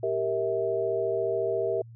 sine chord, E diminished, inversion first, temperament equal with one note detuned, 392 / 466.2 / 648.7 Hz, G4 / Bb4 / E5, 0 / 0 / -28 cents, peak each -29 dBFS, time 0.03-1.82 s, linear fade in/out 5 ms, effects added 115 Hz sine -44 dBFS peak until 1.95 s

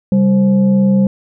sine tone with frequency modulation, 196 Hz, G3, in tune, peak -8 dBFS, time 0.12-1.07 s, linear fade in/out 2 ms, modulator 329 Hz, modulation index 0.47, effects none

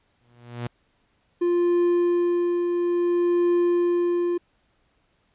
sawtooth tone with exponential growth, 120 Hz, B2, 49 cents flat, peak -22 dBFS, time 0.21-0.67 s, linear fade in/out 0 ms, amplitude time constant 100 ms
triangle tone with tremolo, 349.2 Hz, F4, in tune, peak -15 dBFS, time 1.41-4.38 s, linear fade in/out 10 ms, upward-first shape triangle, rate 0.59 Hz, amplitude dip 40%
effects pink hiss -67 dBFS RMS until 5.34 s + resampled to 8000 Hz

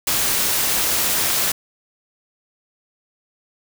white noise with amplitude modulation, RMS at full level -17 dBFS, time 0.07-1.52 s, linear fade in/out 5 ms, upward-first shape sine, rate 234 Hz, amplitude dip 55%, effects none

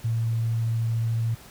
sine tone, 114.2 Hz, A#2, 35 cents flat, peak -22 dBFS, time 0.04-1.35 s, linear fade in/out 10 ms, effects pink hiss -48 dBFS RMS until 1.5 s

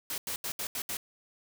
white noise bursts at uneven times, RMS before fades -35 dBFS, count 6, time 0.1-0.18 / 0.27-0.36 / 0.44-0.52 / 0.59-0.67 / 0.75-0.82 / 0.89-0.97 s, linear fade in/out 2 ms, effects none

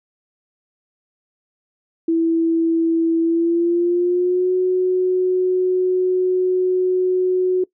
sine tone with pitch glide, 329.6 to 367.8 Hz, E4 to F#4, 0 to -10 cents, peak -14 dBFS, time 2.08-7.64 s, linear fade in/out 5 ms, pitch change +190 cents, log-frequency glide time 3.2-4.53 s, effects noise-tail reverb RT60 0.1 s tail -21 dB re dry

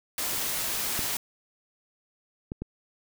white noise, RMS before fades -30 dBFS, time 0.18-1.17 s, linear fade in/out 2 ms
clicks, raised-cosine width 3 ms, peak -20 dBFS, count 3, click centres 0.992 / 2.519 / 2.62 s
effects none

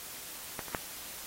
clicks, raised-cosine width 0.5 ms, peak -21 / -29 / -16 dBFS, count 3, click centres 0.592 / 0.683 / 0.748 s, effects white hiss -44 dBFS RMS until 1.26 s + AAC 48 kbps

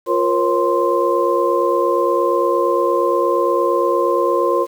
sine tone cluster, 351.6 / 472.4 / 541 / 1045 Hz, F4 / A#4 / C#5 / C6, +12 / +23 / -42 / -2 cents, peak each -19 dBFS, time 0.06-4.67 s, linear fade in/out 50 ms, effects 7-bit

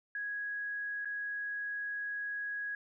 sine tone with dropouts, 1661 Hz, G#6, in tune, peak -35 dBFS, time 0.15-2.75 s, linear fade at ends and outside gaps 2 ms, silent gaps 1.048-1.055 s, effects none

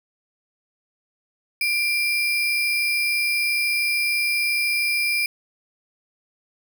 sine tone with sample-and-hold, 2367 Hz, D7, 13 cents sharp, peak -19 dBFS, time 1.61-5.26 s, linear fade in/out 2 ms, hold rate 7350 Hz, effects none

